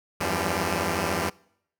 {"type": "tone cluster", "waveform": "5% pulse", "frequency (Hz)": [82, 95.1, 171.1, 197.7], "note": ["E2", "F#2", "F3", "G3"], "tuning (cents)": [-9, 48, -35, 15], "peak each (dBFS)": -19, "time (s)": [0.2, 1.3], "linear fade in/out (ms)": 10, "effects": ["noise-tail reverb RT60 0.7 s tail -25 dB re dry"]}